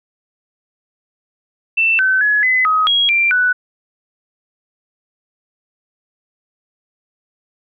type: tone with pitch steps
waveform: sine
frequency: 2671 / 1528 / 1691 / 2023 / 1264 / 3300 / 2365 / 1486 Hz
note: E7 / G6 / G#6 / B6 / D#6 / G#7 / D7 / F#6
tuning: +22 / -45 / +31 / +41 / +27 / -12 / +12 / +7 cents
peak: -11 dBFS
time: 1.77-3.53 s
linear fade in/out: 10 ms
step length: 220 ms
effects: none